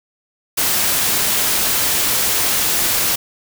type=noise; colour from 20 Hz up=white; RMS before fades=-17 dBFS; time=0.57-3.16 s; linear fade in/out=10 ms; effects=none